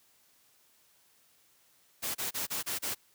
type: noise bursts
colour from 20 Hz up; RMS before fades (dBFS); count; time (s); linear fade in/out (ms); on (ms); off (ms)
white; -34; 6; 2.02-2.95; 20; 130; 30
effects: white hiss -66 dBFS RMS until 3.14 s + high-pass 60 Hz 12 dB/octave